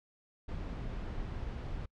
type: noise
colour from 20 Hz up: brown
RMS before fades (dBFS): -39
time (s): 0.48-1.86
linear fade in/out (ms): 10
effects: noise-tail reverb RT60 0.1 s tail -26 dB re dry + low-pass 4000 Hz 12 dB/octave